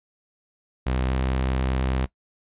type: tone with pitch glide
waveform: sawtooth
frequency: 63.9 to 64.9 Hz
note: C2 to C2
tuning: -40 to -13 cents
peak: -18 dBFS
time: 0.86-2.06 s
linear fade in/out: 10 ms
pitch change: +27 cents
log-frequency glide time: 1.03-1.12 s
effects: noise-tail reverb RT60 0.1 s tail -19 dB re dry + resampled to 8000 Hz